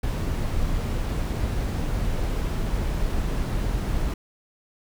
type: noise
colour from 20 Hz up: brown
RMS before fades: -25 dBFS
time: 0.03-4.14 s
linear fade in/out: 5 ms
effects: none